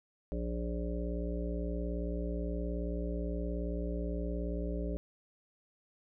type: harmonic tone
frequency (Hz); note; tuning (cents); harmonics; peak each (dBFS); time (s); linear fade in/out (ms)
58.8; A#1; +16; 1 / 3 / 5 / 7 / 9 / 10; -35 / -40 / -42 / -43 / -45 / -45; 0.32-4.97; 0
effects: none